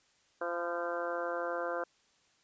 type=harmonic tone with a mistuned harmonic; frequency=172.5 Hz; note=F3; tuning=21 cents flat; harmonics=2 / 3 / 4 / 5 / 6 / 7 / 8 / 9; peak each=-42 / -36 / -40 / -49 / -43 / -44 / -42 / -43 dBFS; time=0.41-1.84 s; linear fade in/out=5 ms; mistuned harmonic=6; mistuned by=-20 cents; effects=white hiss -69 dBFS RMS until 2.43 s + resampled to 16000 Hz